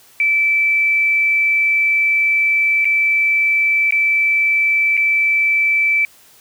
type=tone with dropouts; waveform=sine; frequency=2320 Hz; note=D7; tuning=22 cents flat; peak=-12 dBFS; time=0.2-6.05 s; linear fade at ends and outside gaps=1 ms; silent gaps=2.846-2.853 / 3.908-3.923 / 4.969-4.975 s; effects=white hiss -48 dBFS RMS until 6.4 s + high-pass 80 Hz 12 dB/octave